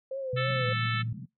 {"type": "tone with vibrato", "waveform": "sine", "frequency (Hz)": 523.3, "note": "C5", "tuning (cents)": 0, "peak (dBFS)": -31, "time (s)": [0.11, 0.73], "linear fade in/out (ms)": 5, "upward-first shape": "triangle", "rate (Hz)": 3.2, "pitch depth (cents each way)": 85}
{"type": "tone with pitch glide", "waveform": "sine", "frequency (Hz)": [127.8, 115.18], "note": ["C3", "A#2"], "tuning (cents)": [-40, -20], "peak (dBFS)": -29, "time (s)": [0.33, 1.13], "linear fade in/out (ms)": 5, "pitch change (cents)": -180, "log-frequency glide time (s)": [0.61, 0.68]}
{"type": "harmonic tone", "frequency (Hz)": 440, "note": "A4", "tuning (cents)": 0, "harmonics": [3, 4, 5, 6, 7, 8, 9], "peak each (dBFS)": [-33, -35, -37, -39, -40, -41, -42], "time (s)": [0.36, 1.03], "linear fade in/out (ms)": 20}
{"type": "band-pass noise", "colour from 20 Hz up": "pink", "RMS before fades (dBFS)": -42, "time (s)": [0.47, 1.26], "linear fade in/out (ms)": 10, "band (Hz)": [130, 220], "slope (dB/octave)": 48}
{"effects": ["noise-tail reverb RT60 0.2 s tail -24 dB re dry"]}